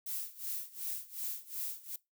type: noise with tremolo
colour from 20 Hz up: violet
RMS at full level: -37 dBFS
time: 0.06-1.96 s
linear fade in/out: 5 ms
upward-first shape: sine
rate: 2.7 Hz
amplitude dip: 90%
effects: noise-tail reverb RT60 0.2 s tail -21 dB re dry